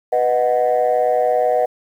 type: chord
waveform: sine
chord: B major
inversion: none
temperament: equal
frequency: 493.9 / 622.3 / 740 Hz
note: B4 / D#5 / F#5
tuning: 0 / 0 / 0 cents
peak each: -17 dBFS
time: 0.12-1.66 s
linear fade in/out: 10 ms
effects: tanh soft clip ceiling -8 dBFS + 8-bit